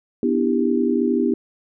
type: chord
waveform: sine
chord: E minor seventh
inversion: second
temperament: just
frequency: 247.2 / 296.7 / 329.6 / 395.6 Hz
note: B3 / D4 / E4 / G4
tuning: +2 / +18 / 0 / +16 cents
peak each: -20 / -24 / -23 / -22 dBFS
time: 0.23-1.34 s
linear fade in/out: 2 ms
effects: none